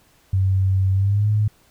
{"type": "tone with pitch glide", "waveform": "sine", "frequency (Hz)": [95.4, 105.85], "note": ["G2", "G#2"], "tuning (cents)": [-47, 33], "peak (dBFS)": -15, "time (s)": [0.33, 1.48], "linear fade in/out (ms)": 5, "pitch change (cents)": 180, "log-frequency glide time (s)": [0.93, 1.29], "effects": ["pink hiss -57 dBFS RMS until 1.7 s"]}